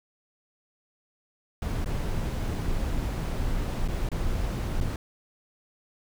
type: noise with dropouts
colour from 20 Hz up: brown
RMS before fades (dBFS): -28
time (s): 1.62-4.96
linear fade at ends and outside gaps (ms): 2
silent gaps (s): 1.845-1.859 / 3.878-3.884 / 4.089-4.116 / 4.804-4.81
effects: none